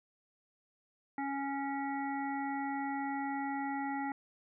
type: harmonic tone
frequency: 277.2 Hz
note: C#4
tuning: in tune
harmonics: 1 / 3 / 5 / 7 / 8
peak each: -37 / -37 / -47 / -44 / -53 dBFS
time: 1.18-4.12 s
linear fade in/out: 2 ms
effects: none